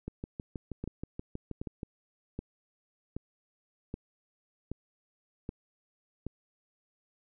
two click trains, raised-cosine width 3 ms, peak -24 / -23 dBFS, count 12 / 8, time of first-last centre 0.08-1.832 / 0.84-6.266 s, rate 6.28 / 1.29 Hz, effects none

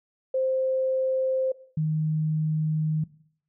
sine tone pair in turn, 523.3 / 155.58 Hz, C5 / D#3, 0 / 0 cents, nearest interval octave + major sixth, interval 2100 cents, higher first, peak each -22 dBFS, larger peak neither, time 0.34-1.52 / 1.77-3.04 s, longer second, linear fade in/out 5 ms, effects noise-tail reverb RT60 0.6 s tail -19 dB re dry

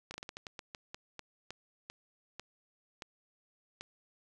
slowing click train, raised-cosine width 0.2 ms, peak -25 dBFS, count 16, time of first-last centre 0.11-3.81 s, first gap 31 ms, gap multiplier 1.26, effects none

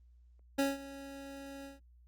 25% pulse tone with ADSR envelope, 275.9 Hz, C#4, 8 cents flat, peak -23 dBFS, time 0.58-1.8 s, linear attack 13 ms, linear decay 180 ms, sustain -18 dB, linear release 150 ms, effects added 60 Hz sine -58 dBFS peak until 2.07 s + Opus 24 kbps

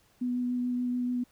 sine tone with vibrato, 246.9 Hz, B3, in tune, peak -27 dBFS, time 0.21-1.24 s, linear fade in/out 10 ms, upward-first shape sine, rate 6.9 Hz, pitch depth 11 cents each way, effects pink hiss -65 dBFS RMS until 1.31 s

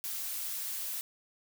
blue noise, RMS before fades -37 dBFS, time 0.04-1.01 s, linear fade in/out 0 ms, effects none

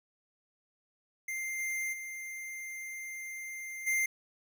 square tone with level steps, 2097 Hz, C7, 3 cents sharp, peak -35 / -33 / -40 / -28 dBFS, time 1.28-4.06 s, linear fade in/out 5 ms, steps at 1.58 / 1.92 / 3.86 s, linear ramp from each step 20 ms, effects none

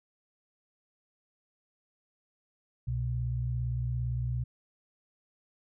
sine tone pair together, 64.72 / 122.3 Hz, C2 / B2, -18 / -16 cents, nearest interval major seventh, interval 1102 cents, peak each -34 / -30 dBFS, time 2.87-4.44 s, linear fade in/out 10 ms, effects none

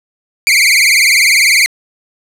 sawtooth tone with vibrato, 2217 Hz, C#7, in tune, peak -3 dBFS, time 0.47-1.66 s, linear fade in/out 0 ms, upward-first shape triangle, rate 20 Hz, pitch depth 170 cents each way, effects low-pass 12000 Hz 12 dB/octave

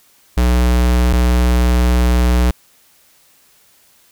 square tone pair in turn, 61 / 61 Hz, B1 / B1, -21 / -21 cents, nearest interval unison, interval 0 cents, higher neither, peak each -11 dBFS, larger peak neither, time 0.37-1.13 / 1.13-2.51 s, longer second, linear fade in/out 5 ms, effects white hiss -52 dBFS RMS until 4.11 s

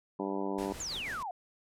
harmonic tone, 98 Hz, G2, in tune, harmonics 2 / 3 / 4 / 5 / 6 / 7 / 8 / 9 / 10, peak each -39 / -37 / -37 / -43 / -43 / -45 / -46 / -43 / -44 dBFS, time 0.19-0.73 s, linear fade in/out 5 ms
pink noise with tremolo, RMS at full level -44 dBFS, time 0.58-1.23 s, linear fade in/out 5 ms, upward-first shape sine, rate 6.2 Hz, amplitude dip 45%
sine exponential sweep, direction down, 7459 to 684 Hz, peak -35 dBFS, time 0.8-1.31 s, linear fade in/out 2 ms
effects low-pass 12000 Hz 12 dB/octave

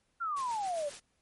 sine exponential sweep, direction down, 1414 to 558 Hz, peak -31 dBFS, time 0.2-0.9 s, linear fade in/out 20 ms
white noise with tremolo, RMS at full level -45 dBFS, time 0.36-1 s, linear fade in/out 10 ms, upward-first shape sine, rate 7.5 Hz, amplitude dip 45%
effects pink hiss -75 dBFS RMS until 1.21 s + MP3 48 kbps

